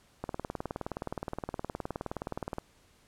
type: click train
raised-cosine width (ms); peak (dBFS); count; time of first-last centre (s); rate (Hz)
1; -20; 46; 0.24-2.584; 19.2
effects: pink hiss -64 dBFS RMS until 3.07 s + low-pass 11000 Hz 12 dB/octave